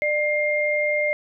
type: tone pair together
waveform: sine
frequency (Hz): 598.2 / 2114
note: D5 / C7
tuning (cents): +32 / +17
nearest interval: octave + minor seventh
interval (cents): 2185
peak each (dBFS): -22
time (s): 0.02-1.13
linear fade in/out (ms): 0
effects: none